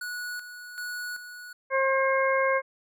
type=tone with tremolo; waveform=square; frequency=1466 Hz; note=F#6; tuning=16 cents flat; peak=-33 dBFS; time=0.01-1.53 s; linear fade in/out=5 ms; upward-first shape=square; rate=1.3 Hz; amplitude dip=60%
type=harmonic tone; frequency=535 Hz; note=C5; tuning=38 cents sharp; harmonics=1 / 2 / 3 / 4; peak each=-24 / -27 / -29 / -30 dBFS; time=1.7-2.62 s; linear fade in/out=50 ms
effects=none